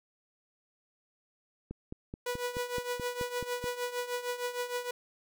click train, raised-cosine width 3 ms, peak -26 dBFS, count 10, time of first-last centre 1.71-3.641 s, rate 4.66 Hz
sawtooth tone with tremolo, 490 Hz, B4, 14 cents flat, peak -26 dBFS, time 2.26-4.91 s, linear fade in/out 5 ms, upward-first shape triangle, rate 6.5 Hz, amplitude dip 80%
effects none

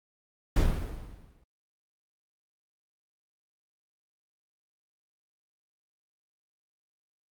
brown noise with exponential decay, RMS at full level -21 dBFS, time 0.56-1.44 s, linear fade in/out 5 ms, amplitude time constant 190 ms, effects Opus 48 kbps

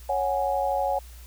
sine chord, C# suspended fourth, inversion none, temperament just, 554.4 / 739.2 / 831.5 Hz, C#5 / F#5 / G#5, 0 / -2 / +2 cents, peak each -27 dBFS, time 0.09-0.99 s, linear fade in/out 5 ms, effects added 60 Hz sine -42 dBFS peak until 1.26 s + white hiss -52 dBFS RMS until 1.26 s

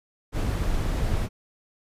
brown noise, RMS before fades -25 dBFS, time 0.32-1.29 s, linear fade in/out 50 ms, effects resampled to 32000 Hz

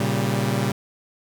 sawtooth chord, G diminished, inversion first, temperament equal with one note detuned, 116.54 / 137.16 / 196 Hz, Bb2 / Db3 / G3, 0 / -18 / 0 cents, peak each -21 dBFS, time 0-0.72 s, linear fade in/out 5 ms, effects none

